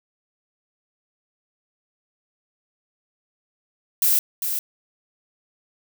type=noise with echo; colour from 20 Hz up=violet; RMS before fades=-18 dBFS; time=4.02-4.19 s; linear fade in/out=2 ms; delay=400 ms; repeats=1; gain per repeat=-7 dB; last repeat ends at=4.59 s; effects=none